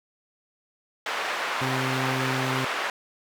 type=band-pass noise; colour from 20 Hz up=white; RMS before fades=-29 dBFS; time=1.06-2.9 s; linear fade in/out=2 ms; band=580 to 1900 Hz; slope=12 dB/octave
type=tone; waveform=20% pulse; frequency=130.81 Hz; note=C3; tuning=in tune; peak=-22 dBFS; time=1.61-2.65 s; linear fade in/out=5 ms
effects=none